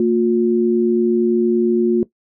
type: tone pair together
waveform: sine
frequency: 228.1 / 356.8 Hz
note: A#3 / F4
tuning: -37 / +37 cents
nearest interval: minor sixth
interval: 774 cents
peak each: -16 / -14 dBFS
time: 0-2.03 s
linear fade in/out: 2 ms
effects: noise-tail reverb RT60 0.1 s tail -17 dB re dry